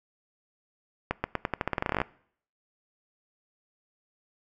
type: accelerating click train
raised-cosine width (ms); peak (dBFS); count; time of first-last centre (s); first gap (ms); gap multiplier
0.5; -11; 18; 1.11-2.016; 130; 0.87
effects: noise-tail reverb RT60 0.6 s tail -22 dB re dry